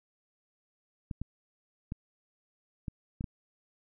clicks, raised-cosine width 5 ms, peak -23 dBFS, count 6, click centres 1.112 / 1.216 / 1.921 / 2.882 / 3.209 / 3.242 s, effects none

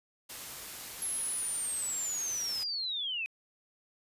white noise, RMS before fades -43 dBFS, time 0.29-2.64 s, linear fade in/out 10 ms
sine linear sweep, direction down, 11175 to 2486 Hz, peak -32 dBFS, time 1.02-3.26 s, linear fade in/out 0 ms
effects resampled to 32000 Hz

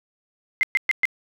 sine tone bursts, 2084 Hz, C7, 7 cents flat, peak -15 dBFS, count 4, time 0.61-1.054 s, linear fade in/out 0 ms, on 21 ms, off 120 ms, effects none

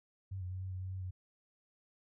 sine tone with pitch steps, 95.8 / 90.8 / 93.1 / 94.1 / 92.4 / 93.5 / 94.1 / 92 Hz, G2 / F#2 / F#2 / F#2 / F#2 / F#2 / F#2 / F#2, -39 / -32 / +11 / +30 / -2 / +19 / +30 / -9 cents, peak -38 dBFS, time 0.31-1.11 s, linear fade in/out 10 ms, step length 100 ms, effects none

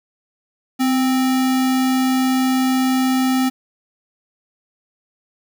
sine tone with sample-and-hold, 258.1 Hz, C4, 23 cents flat, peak -14 dBFS, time 0.79-3.5 s, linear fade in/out 20 ms, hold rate 1050 Hz, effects none

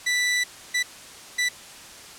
sawtooth tone bursts at uneven times, 1975.5 Hz, B6, in tune, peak -17 dBFS, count 3, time 0.06-0.44 / 0.74-0.83 / 1.38-1.49 s, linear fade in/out 10 ms, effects white hiss -43 dBFS RMS until 2.18 s + low-pass 9000 Hz 12 dB/octave

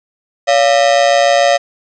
45% pulse ring-modulated tone, 631 Hz, D#5, 24 cents sharp, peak -5 dBFS, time 0.47-1.58 s, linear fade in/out 20 ms, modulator 63.4 Hz, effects resampled to 16000 Hz + 7-bit

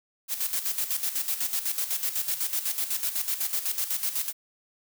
blue noise with tremolo, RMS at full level -27 dBFS, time 0.28-4.33 s, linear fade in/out 50 ms, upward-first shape square, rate 8 Hz, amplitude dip 65%, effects none

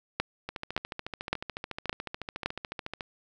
two click trains, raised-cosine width 0.3 ms, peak -10 / -19 dBFS, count 5 / 36, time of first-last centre 0.2-2.46 / 0.49-3.008 s, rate 1.77 / 13.9 Hz, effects none

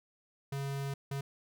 square tone bursts at uneven times, 138.59 Hz, C#3, in tune, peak -35 dBFS, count 2, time 0.52-0.94 / 1.11-1.21 s, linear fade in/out 5 ms, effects none

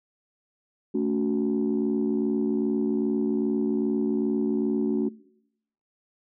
sine chord, F# minor, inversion first, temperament equal with one note detuned, 220 / 282.5 / 370 Hz, A3 / C#4 / F#4, 0 / +33 / 0 cents, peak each -26 dBFS, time 0.94-5.09 s, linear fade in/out 10 ms, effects noise-tail reverb RT60 0.8 s tail -22 dB re dry + tanh soft clip ceiling -16 dBFS

